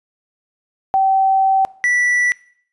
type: tone pair in turn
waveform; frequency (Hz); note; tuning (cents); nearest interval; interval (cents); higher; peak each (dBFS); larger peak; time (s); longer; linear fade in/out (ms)
sine / triangle; 771 / 1960.8; G5 / B6; -29 / -13; octave + major third; 1616; second; -11; neither; 0.94-1.65 / 1.84-2.32; first; 0
effects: noise-tail reverb RT60 0.6 s tail -21 dB re dry + resampled to 24000 Hz